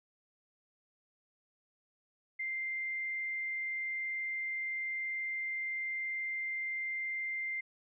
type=tone; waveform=sine; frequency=2093 Hz; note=C7; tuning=in tune; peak=-34 dBFS; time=2.39-7.61 s; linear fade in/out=10 ms; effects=none